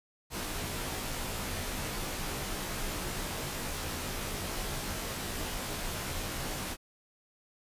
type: noise with comb filter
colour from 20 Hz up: pink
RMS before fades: -36 dBFS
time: 0.3-6.77 s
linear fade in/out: 50 ms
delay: 18 ms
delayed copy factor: -0.95
effects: resampled to 32000 Hz